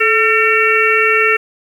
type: harmonic tone with a mistuned harmonic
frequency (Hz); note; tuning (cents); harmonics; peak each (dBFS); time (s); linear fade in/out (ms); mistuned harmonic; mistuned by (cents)
452.2; A4; +47; 1 / 3 / 4 / 5 / 6; -16 / -16 / -16 / -16 / -16; 0-1.37; 10; 1; -67
effects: 7-bit